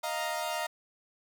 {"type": "chord", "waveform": "sawtooth", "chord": "Eb suspended second", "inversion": "none", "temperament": "equal", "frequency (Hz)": [622.3, 698.5, 932.3], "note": ["Eb5", "F5", "Bb5"], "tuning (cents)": [0, 0, 0], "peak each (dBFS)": -32, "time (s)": [0.03, 0.67], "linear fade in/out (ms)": 10, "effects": []}